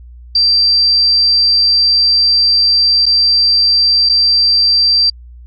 sine tone with dropouts, 4699 Hz, D8, in tune, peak -7 dBFS, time 0.35-5.1 s, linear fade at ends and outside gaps 5 ms, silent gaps 3.057-3.063 / 4.091-4.095 s, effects added 60 Hz sine -32 dBFS peak until 5.46 s + MP3 64 kbps

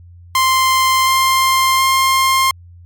sawtooth tone with pitch steps, 1046.5 / 1053.2 / 1059.9 Hz, C6 / C6 / C6, 0 / +11 / +22 cents, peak -7 dBFS, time 0.35-2.51 s, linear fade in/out 2 ms, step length 720 ms, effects added 87 Hz sine -37 dBFS peak until 2.85 s + MP3 96 kbps

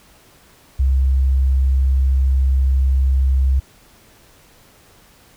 sine tone, 66.3 Hz, C2, 23 cents sharp, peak -12 dBFS, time 0.79-3.6 s, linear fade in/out 10 ms, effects pink hiss -50 dBFS RMS until 5.36 s

